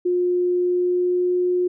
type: tone with pitch glide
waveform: sine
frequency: 357.1 to 359.4 Hz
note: F4 to F4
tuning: +39 to +50 cents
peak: -17 dBFS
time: 0.05-1.68 s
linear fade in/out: 10 ms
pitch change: +11 cents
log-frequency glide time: 0.58-1.35 s
effects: none